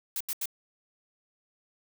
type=noise bursts; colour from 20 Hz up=blue; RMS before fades=-32 dBFS; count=3; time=0.16-0.457 s; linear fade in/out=2 ms; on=45 ms; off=81 ms; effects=none